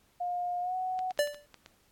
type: tone with pitch glide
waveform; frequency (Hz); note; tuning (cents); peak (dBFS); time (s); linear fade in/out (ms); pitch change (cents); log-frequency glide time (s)
sine; 711 to 742.5; F5 to F#5; +31 to +6; -30; 0.2-1.12; 10; +75; 0.61-0.75
type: clicks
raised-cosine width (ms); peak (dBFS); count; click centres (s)
0.2; -30; 7; 0.991 / 1.108 / 1.176 / 1.274 / 1.345 / 1.543 / 1.661
type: tone with exponential decay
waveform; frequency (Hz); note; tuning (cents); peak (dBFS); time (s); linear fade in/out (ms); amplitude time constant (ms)
square; 585; D5; -7; -22; 1.19-1.46; 1; 57
effects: pink hiss -67 dBFS RMS until 1.91 s + AAC 64 kbps